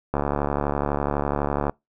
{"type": "click train", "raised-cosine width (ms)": 1, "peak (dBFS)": -9, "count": 113, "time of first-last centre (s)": [0.14, 1.696], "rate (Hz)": 72, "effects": ["noise-tail reverb RT60 0.2 s tail -26 dB re dry"]}